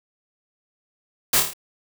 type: noise with echo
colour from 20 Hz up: white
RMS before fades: -18 dBFS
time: 1.33-1.4 s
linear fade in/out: 5 ms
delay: 27 ms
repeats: 5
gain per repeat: -4 dB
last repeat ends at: 1.535 s
effects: none